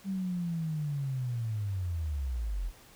sine linear sweep, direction down, 196.2 to 39.3 Hz, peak -30 dBFS, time 0.04-2.72 s, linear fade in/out 50 ms, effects pink hiss -56 dBFS RMS until 2.95 s

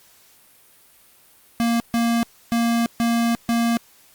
square tone bursts at uneven times, 233.1 Hz, A#3, in tune, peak -18 dBFS, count 5, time 1.6-1.8 / 1.94-2.23 / 2.52-2.86 / 3-3.35 / 3.49-3.77 s, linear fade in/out 0 ms, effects white hiss -53 dBFS RMS until 4.14 s + Opus 48 kbps

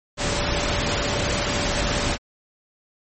sine tone in noise, 580 Hz, D5, 22 cents flat, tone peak -31 dBFS, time 0.17-2.18 s, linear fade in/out 50 ms, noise pink, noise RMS -23 dBFS, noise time 0.17-2.18 s, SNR -11 dB, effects MP3 32 kbps

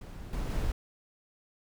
brown noise with level steps, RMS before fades -42 / -33 / -31 dBFS, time 0.01-0.72 s, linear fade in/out 5 ms, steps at 0.33 / 0.5 s, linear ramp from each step 2 ms, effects none

